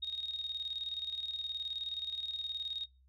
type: tone with tremolo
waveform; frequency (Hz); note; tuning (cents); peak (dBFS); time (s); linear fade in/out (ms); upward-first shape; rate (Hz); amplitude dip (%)
sine; 3729; A#7; 0; -34; 0.02-2.86; 10; square; 19; 55
effects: noise-tail reverb RT60 0.3 s tail -26 dB re dry + added 65 Hz sine -62 dBFS peak until 3.08 s